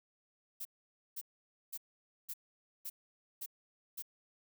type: noise bursts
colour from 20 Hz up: violet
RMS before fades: -42 dBFS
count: 7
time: 0.6-4.024 s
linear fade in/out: 10 ms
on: 52 ms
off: 510 ms
effects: none